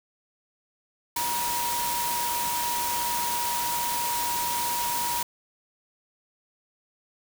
sine tone in noise, 955 Hz, A#5, 42 cents sharp, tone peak -28 dBFS, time 1.16-5.23 s, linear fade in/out 5 ms, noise white, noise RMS -30 dBFS, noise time 1.16-5.23 s, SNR -1 dB, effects none

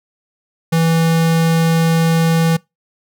square tone, 164.3 Hz, E3, 5 cents flat, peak -12 dBFS, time 0.72-2.57 s, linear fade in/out 10 ms, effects noise-tail reverb RT60 0.2 s tail -24 dB re dry

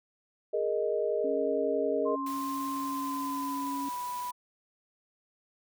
sine chord, Ab suspended second, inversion none, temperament equal, 415.3 / 466.2 / 622.3 Hz, Ab4 / Bb4 / Eb5, 0 / 0 / 0 cents, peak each -31 dBFS, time 0.53-2.16 s, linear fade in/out 10 ms
sine tone, 277.2 Hz, C#4, in tune, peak -34 dBFS, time 1.24-3.89 s, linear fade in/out 5 ms
sine tone with pitch glide, 1051 to 986.3 Hz, C6 to B5, +7 to -3 cents, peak -33 dBFS, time 2.05-4.32 s, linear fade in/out 20 ms, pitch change -110 cents, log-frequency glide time 2.74-3.83 s
white noise, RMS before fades -46 dBFS, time 2.26-4.31 s, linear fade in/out 5 ms
effects none

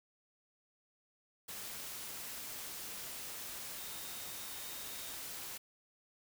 sine tone in noise, 3703 Hz, A#7, 12 cents flat, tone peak -55 dBFS, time 3.77-5.17 s, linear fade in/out 10 ms, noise white, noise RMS -45 dBFS, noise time 1.48-5.58 s, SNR -13 dB, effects none

